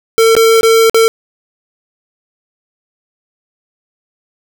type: tone with dropouts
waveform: square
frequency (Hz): 451.3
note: A4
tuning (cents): +44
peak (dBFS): -6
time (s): 0.18-1.08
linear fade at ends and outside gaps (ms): 0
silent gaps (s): 0.352-0.366 / 0.61-0.631 / 0.897-0.945
effects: none